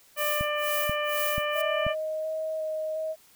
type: harmonic tone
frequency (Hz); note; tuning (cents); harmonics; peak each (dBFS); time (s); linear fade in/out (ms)
595; D5; +22; 1 / 2 / 3 / 4 / 5; -29 / -32 / -34 / -35 / -36; 0.16-1.95; 50
type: noise with tremolo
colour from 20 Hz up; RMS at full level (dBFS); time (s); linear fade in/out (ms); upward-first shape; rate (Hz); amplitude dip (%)
violet; -31; 0.17-1.62; 10; sine; 2.1; 100
type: click train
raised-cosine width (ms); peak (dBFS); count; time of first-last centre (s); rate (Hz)
5; -20; 4; 0.41-1.866; 2.06
type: tone with vibrato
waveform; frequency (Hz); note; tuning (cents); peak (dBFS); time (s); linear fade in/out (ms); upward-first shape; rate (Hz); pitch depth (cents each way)
sine; 629; D#5; +19; -28; 1.53-3.16; 50; square; 1.4; 9
effects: white hiss -58 dBFS RMS until 3.35 s